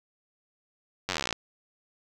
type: slowing click train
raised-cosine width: 0.2 ms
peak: -11 dBFS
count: 18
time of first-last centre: 1.09-1.327 s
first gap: 10 ms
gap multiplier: 1.04
effects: none